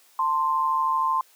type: tone pair together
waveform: sine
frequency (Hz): 893.6 / 1046.5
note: A5 / C6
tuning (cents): +27 / 0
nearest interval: minor third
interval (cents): 273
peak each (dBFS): -27 / -21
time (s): 0.19-1.21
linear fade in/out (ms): 2
effects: white hiss -57 dBFS RMS until 1.35 s + high-pass 400 Hz 12 dB/octave